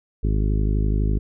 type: harmonic tone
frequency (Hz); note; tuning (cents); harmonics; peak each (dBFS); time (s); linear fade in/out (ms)
52; G#1; +3; 1 / 2 / 3 / 4 / 5 / 6 / 7 / 8; -19 / -25 / -29 / -31 / -33 / -35 / -36 / -37; 0.23-1.19; 10
effects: none